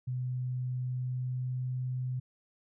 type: tone with pitch glide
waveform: sine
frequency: 126.3 to 127.25 Hz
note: B2 to C3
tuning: +39 to -48 cents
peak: -31 dBFS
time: 0.07-2.2 s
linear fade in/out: 10 ms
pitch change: +13 cents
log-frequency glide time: 0.86-1.75 s
effects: none